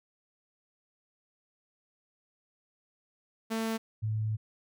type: tone pair in turn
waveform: sawtooth / sine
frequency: 223.8 / 108.65 Hz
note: A3 / A2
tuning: +30 / -21 cents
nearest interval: octave + minor second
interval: 1251 cents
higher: first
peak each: -26 / -28 dBFS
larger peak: first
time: 3.5-3.78 / 4.02-4.37 s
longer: second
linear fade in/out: 20 ms
effects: none